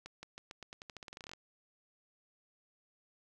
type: accelerating click train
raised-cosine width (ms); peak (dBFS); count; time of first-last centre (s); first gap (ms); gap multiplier
0.2; -29; 19; 0.06-1.335; 170; 0.88
effects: none